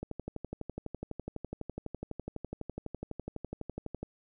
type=click train; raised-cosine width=2 ms; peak=-24 dBFS; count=49; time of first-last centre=0.03-4.03 s; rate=12 Hz; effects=none